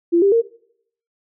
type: tone with pitch steps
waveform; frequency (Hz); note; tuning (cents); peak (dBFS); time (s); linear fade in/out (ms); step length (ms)
sine; 341.7 / 397.1 / 461.4; F4 / G4 / A#4; -38 / +22 / -18; -11; 0.12-0.42; 20; 100
effects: noise-tail reverb RT60 0.7 s tail -22 dB re dry